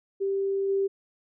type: tone with level steps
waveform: sine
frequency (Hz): 392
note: G4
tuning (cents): 0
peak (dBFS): -24 / -22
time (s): 0.2-0.88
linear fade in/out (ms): 20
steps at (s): 0.68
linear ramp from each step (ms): 20
effects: none